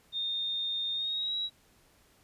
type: tone with pitch glide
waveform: sine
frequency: 3654 to 3871 Hz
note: A#7 to B7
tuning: -35 to -35 cents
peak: -30 dBFS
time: 0.12-1.5 s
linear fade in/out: 50 ms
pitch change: +100 cents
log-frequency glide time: 0.93-1.35 s
effects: pink hiss -64 dBFS RMS until 2.23 s + resampled to 32000 Hz